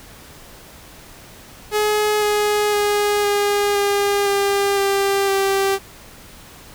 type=tone with pitch steps; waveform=sawtooth; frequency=422.2 / 417.6 / 413 / 408.5 / 404.1 / 399.7 / 395.3 / 391 Hz; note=G#4 / G#4 / G#4 / G#4 / G#4 / G4 / G4 / G4; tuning=+29 / +10 / -10 / -29 / -47 / +34 / +15 / -4 cents; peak=-12 dBFS; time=1.71-5.79 s; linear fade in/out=50 ms; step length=510 ms; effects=pink hiss -42 dBFS RMS until 6.74 s